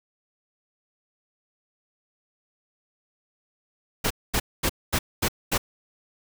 pink noise bursts, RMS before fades -23 dBFS, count 6, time 4.04-5.58 s, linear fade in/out 10 ms, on 65 ms, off 230 ms, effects none

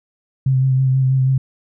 sine tone with vibrato, 131.7 Hz, C3, 12 cents sharp, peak -12 dBFS, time 0.46-1.38 s, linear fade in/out 5 ms, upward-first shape sine, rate 6.2 Hz, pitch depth 24 cents each way, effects none

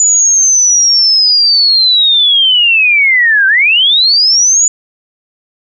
sine linear two-way sweep, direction down then up, 6980 to 1531 to 6980 Hz, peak -5 dBFS, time 0-4.68 s, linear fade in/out 2 ms, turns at 3.47 s, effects none

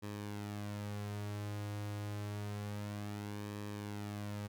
sawtooth tone with flanger, 103.3 Hz, G#2, 9 cents flat, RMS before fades -42 dBFS, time 0.02-4.48 s, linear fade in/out 20 ms, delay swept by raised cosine 1.4 to 4.6 ms, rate 0.28 Hz, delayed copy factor -0.5, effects none

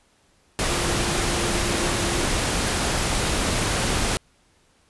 sine tone in noise, 346.2 Hz, F4, 15 cents flat, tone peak -30 dBFS, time 0.69-2.24 s, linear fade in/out 0 ms, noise pink, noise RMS -23 dBFS, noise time 0.59-4.17 s, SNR -10 dB, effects pink hiss -61 dBFS RMS until 4.89 s + resampled to 24000 Hz

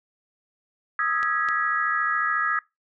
sine chord, E major seventh, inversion third, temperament equal with one note detuned, 1244.5 / 1318.5 / 1661.2 / 1936 Hz, D#6 / E6 / G#6 / B6, 0 / 0 / 0 / -35 cents, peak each -26 / -29 / -25 / -30 dBFS, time 0.99-2.59 s, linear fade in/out 2 ms
clicks, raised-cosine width 0.2 ms, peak -19 dBFS, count 2, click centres 1.23 / 1.487 s
effects noise-tail reverb RT60 0.2 s tail -22 dB re dry

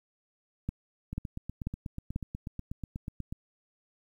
two click trains, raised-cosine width 5 ms, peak -19 / -24 dBFS, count 4 / 19, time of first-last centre 0.69-2.161 / 1.13-3.325 s, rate 2.04 / 8.2 Hz, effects 10-bit

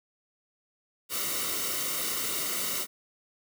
white noise with comb filter, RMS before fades -31 dBFS, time 1.09-2.87 s, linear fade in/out 50 ms, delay 1.2 ms, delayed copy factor -0.7, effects none

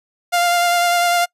sawtooth tone with vibrato, 698.5 Hz, F5, in tune, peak -10 dBFS, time 0.32-1.26 s, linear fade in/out 20 ms, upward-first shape sine, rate 10 Hz, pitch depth 17 cents each way, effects noise-tail reverb RT60 0.1 s tail -26 dB re dry + resampled to 32000 Hz

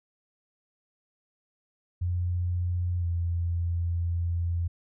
sine tone with pitch glide, 88.5 to 85.63 Hz, F2 to F2, +23 to -34 cents, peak -25 dBFS, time 2.01-4.68 s, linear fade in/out 10 ms, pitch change -57 cents, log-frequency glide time 2.99-3.05 s, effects none

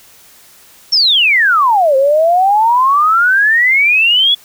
sine exponential two-way sweep, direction down then up, 5588 to 524 to 3443 Hz, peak -7 dBFS, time 0.92-4.35 s, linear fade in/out 10 ms, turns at 1.96 s, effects white hiss -43 dBFS RMS until 4.44 s

